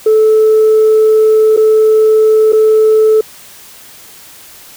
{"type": "tone with dropouts", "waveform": "sine", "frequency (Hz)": 435.5, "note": "A4", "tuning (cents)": -18, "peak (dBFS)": -3, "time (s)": [0.06, 3.21], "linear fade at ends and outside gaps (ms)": 5, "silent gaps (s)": [[1.565, 1.573], [2.523, 2.53]], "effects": ["tanh soft clip ceiling -2 dBFS", "white hiss -36 dBFS RMS until 4.76 s"]}